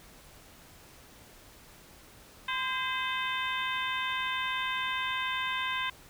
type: harmonic tone with a mistuned harmonic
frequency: 514 Hz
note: C5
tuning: 31 cents flat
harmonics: 2 / 3 / 4 / 5 / 6 / 7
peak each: -34 / -36 / -37 / -38 / -39 / -39 dBFS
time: 2.48-5.9 s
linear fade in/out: 5 ms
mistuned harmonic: 3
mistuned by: +57 cents
effects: pink hiss -54 dBFS RMS until 6.09 s